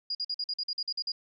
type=tone bursts; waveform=sine; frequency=4863 Hz; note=D#8; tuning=40 cents flat; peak=-29 dBFS; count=11; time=0.1-1.12 s; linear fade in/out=5 ms; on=50 ms; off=47 ms; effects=none